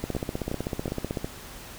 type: two click trains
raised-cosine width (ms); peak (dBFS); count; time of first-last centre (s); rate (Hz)
2; -16 / -15; 4 / 19; 0.15-1.245 / 0.04-1.172; 2.74 / 15.9
effects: pink hiss -43 dBFS RMS until 1.78 s